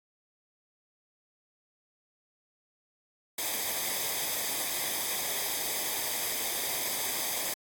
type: noise with comb filter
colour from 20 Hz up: white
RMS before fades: -32 dBFS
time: 3.38-7.54 s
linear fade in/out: 5 ms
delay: 0.71 ms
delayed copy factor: -0.65
effects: AAC 64 kbps